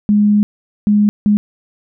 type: tone bursts at uneven times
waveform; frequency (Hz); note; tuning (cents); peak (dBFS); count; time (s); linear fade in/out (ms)
sine; 207.7; G#3; 0; -8; 3; 0.09-0.43 / 0.87-1.09 / 1.26-1.37; 0
effects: none